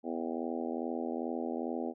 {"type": "harmonic tone with a mistuned harmonic", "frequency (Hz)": 82.41, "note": "E2", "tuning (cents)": 0, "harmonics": [3, 4, 5, 6, 7, 8, 9, 10], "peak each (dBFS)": [-37, -39, -41, -43, -44, -45, -46, -47], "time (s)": [0.03, 1.94], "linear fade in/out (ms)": 50, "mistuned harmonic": 10, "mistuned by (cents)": -63, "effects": []}